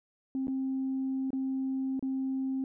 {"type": "tone with dropouts", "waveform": "sine", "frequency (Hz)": 265.2, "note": "C4", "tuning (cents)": 23, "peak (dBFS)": -28, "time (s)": [0.35, 2.64], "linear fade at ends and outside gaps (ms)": 1, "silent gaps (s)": [[0.471, 0.481], [1.305, 1.331], [1.994, 2.026]], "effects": ["tanh soft clip ceiling -25 dBFS"]}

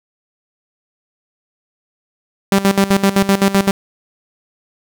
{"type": "tone with tremolo", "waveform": "sawtooth", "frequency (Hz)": 196.4, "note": "G3", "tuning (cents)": 4, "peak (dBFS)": -5, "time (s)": [2.52, 3.71], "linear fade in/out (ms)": 2, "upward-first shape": "square", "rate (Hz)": 7.8, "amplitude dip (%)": 80, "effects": []}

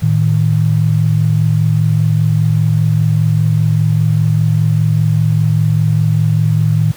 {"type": "tone pair together", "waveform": "sine", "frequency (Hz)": [110.54, 155.56], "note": ["A2", "D#3"], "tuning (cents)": [8, 0], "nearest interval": "tritone", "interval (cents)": 592, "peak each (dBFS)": -12, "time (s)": [0.02, 6.92], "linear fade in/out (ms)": 10, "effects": ["pink hiss -37 dBFS RMS until 6.96 s"]}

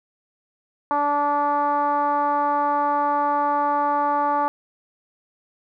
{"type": "tone with low-pass filter", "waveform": "10% pulse", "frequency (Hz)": 290, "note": "D4", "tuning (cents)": -22, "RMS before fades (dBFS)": -21, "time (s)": [0.91, 4.48], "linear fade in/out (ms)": 0, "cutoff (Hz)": 1000, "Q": 9.8, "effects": []}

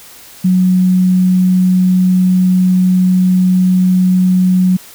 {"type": "tone", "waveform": "sine", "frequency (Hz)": 183.9, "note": "F#3", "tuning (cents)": -10, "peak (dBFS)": -7, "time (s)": [0.44, 4.77], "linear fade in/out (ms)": 10, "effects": ["white hiss -37 dBFS RMS until 4.94 s"]}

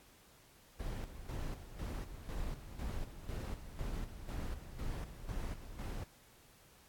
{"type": "noise with tremolo", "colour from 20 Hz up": "brown", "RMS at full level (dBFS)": -40, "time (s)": [0.79, 6.04], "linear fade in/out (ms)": 10, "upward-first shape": "square", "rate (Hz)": 2, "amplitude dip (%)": 65, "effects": ["pink hiss -63 dBFS RMS until 6.88 s", "AAC 64 kbps"]}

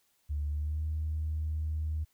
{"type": "tone with pitch glide", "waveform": "sine", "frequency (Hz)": [73.42, 77.61], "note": ["D2", "D#2"], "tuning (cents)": [0, -4], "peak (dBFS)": -29, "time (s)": [0.29, 2.05], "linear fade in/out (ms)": 20, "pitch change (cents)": 96, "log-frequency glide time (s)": [0.48, 0.84], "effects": ["tanh soft clip ceiling -25 dBFS", "white hiss -72 dBFS RMS until 2.13 s"]}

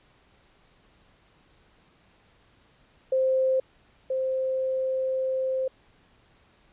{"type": "tone pair in turn", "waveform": "sine", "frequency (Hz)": [523.3, 523.3], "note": ["C5", "C5"], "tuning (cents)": [0, 0], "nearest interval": "unison", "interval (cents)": 0, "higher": "neither", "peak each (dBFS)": [-20, -24], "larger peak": "first", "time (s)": [[3.12, 3.6], [4.1, 5.68]], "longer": "second", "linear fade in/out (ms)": 5, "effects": ["pink hiss -61 dBFS RMS until 6.72 s", "resampled to 8000 Hz"]}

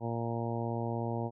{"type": "harmonic tone", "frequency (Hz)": 116.54, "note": "A#2", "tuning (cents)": 0, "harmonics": [1, 2, 3, 4, 5, 6, 7, 8], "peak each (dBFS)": [-35, -38, -40, -41, -42, -43, -43, -44], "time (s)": [0, 1.31], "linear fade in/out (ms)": 50, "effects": []}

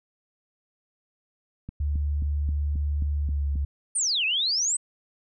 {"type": "click train", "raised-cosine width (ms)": 5, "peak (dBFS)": -23, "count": 8, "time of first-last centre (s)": [1.69, 3.557], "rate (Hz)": 3.75}
{"type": "tone with pitch glide", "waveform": "sine", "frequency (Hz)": [73, 70.59], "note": ["D2", "C#2"], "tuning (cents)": [-10, 32], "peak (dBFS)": -23, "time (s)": [1.8, 3.65], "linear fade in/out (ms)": 5, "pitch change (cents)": -58, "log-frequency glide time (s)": [3.18, 3.51]}
{"type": "exponential two-way sweep", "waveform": "sine", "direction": "down then up", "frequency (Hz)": [9540, 2489, 8380], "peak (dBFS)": -22, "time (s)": [3.95, 4.77], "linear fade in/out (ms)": 10, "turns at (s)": 4.25}
{"effects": []}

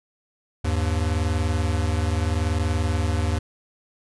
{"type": "tone pair together", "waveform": "square", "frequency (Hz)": [78.94, 99.7], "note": ["D#2", "G2"], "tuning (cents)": [26, 30], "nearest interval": "major third", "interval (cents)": 404, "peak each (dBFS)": [-23, -26], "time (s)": [0.64, 3.39], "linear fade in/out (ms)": 10, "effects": ["resampled to 24000 Hz"]}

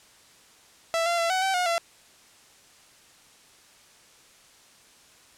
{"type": "tone with pitch steps", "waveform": "sawtooth", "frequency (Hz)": [663, 687, 673, 750, 769, 720, 677], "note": ["E5", "F5", "E5", "F#5", "G5", "F#5", "E5"], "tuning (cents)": [10, -29, 36, 23, -33, -47, 46], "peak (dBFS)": -19, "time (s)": [0.94, 1.78], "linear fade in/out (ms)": 0, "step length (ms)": 120, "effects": ["white hiss -55 dBFS RMS until 5.37 s", "low-pass 9000 Hz 12 dB/octave"]}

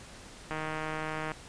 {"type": "click train", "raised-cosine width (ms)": 0.5, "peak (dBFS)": -20, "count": 127, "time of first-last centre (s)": [0.51, 1.318], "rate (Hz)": 156, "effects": ["pink hiss -49 dBFS RMS until 1.48 s", "resampled to 22050 Hz"]}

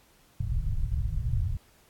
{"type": "low-pass noise", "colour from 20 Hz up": "pink", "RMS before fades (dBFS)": -28, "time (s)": [0.4, 1.57], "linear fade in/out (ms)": 5, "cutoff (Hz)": 140, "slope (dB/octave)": 48, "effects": ["pink hiss -61 dBFS RMS until 1.89 s", "AAC 64 kbps"]}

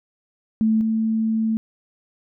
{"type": "tone pair in turn", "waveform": "sine", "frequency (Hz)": [220.1, 221.8], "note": ["A3", "A3"], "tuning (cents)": [1, 14], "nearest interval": "unison", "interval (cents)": 13, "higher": "second", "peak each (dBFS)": [-15, -18], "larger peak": "first", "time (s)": [[0.61, 0.81], [0.81, 1.57]], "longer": "second", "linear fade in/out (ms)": 0, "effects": []}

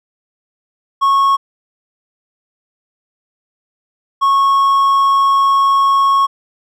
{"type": "tone pair in turn", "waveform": "triangle", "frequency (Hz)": [1099, 1099], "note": ["C#6", "C#6"], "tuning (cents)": [-15, -15], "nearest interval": "unison", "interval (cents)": 0, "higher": "neither", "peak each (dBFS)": -7, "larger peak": "neither", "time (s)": [[1.01, 1.37], [4.21, 6.27]], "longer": "second", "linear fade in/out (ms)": 20, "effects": []}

